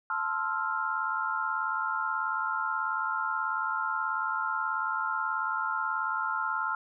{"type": "chord", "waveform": "sine", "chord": "F major seventh", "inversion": "first", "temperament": "equal", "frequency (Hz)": [880, 1046.5, 1318.5, 1396.9], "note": ["A5", "C6", "E6", "F6"], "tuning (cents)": [0, 0, 0, 0], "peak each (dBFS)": [-35, -35, -34, -31], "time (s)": [0.1, 6.75], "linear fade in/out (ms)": 2, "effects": []}